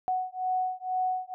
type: beating tone pair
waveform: sine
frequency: 740 / 742.1 Hz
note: F#5 / F#5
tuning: 0 / +5 cents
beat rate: 2.1 Hz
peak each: -30 dBFS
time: 0.08-1.34 s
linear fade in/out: 0 ms
effects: none